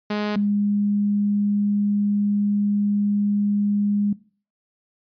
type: tone pair in turn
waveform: sawtooth / sine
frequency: 209 / 204.7 Hz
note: G#3 / G#3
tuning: +11 / -25 cents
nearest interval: unison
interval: 36 cents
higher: first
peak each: -18 dBFS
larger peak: neither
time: 0.1-0.36 / 0.36-4.13 s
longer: second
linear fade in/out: 5 ms
effects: noise-tail reverb RT60 0.4 s tail -19 dB re dry + resampled to 11025 Hz